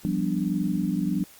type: chord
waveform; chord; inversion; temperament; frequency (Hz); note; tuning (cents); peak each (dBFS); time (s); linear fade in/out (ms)
sine; G dominant seventh; third; equal; 174.61 / 196 / 246.9 / 293.7; F3 / G3 / B3 / D4; 0 / 0 / 0 / 0; -28 / -27 / -31 / -29; 0.05-1.24; 0
effects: white hiss -51 dBFS RMS until 1.39 s + Opus 48 kbps